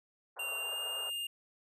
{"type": "band-pass noise", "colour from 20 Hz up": "pink", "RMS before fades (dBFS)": -48, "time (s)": [0.36, 1.1], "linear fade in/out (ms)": 10, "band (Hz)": [450, 1500], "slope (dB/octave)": 48}
{"type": "tone with pitch glide", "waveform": "square", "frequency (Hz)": [2780, 2816], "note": ["F7", "F7"], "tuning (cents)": [-9, 14], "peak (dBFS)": -36, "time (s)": [0.39, 1.27], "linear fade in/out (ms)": 5, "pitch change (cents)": 23, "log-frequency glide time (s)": [0.59, 0.77]}
{"effects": []}